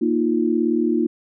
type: chord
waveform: sine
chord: Bb suspended fourth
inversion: none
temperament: equal with one note detuned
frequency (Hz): 234 / 311.1 / 349.2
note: Bb3 / Eb4 / F4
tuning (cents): +7 / 0 / 0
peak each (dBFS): -21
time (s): 0.01-1.07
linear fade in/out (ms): 10
effects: none